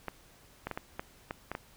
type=clicks; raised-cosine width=0.5 ms; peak=-20 dBFS; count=8; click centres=0.083 / 0.67 / 0.713 / 0.775 / 0.995 / 1.309 / 1.516 / 1.551 s; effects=pink hiss -59 dBFS RMS until 1.76 s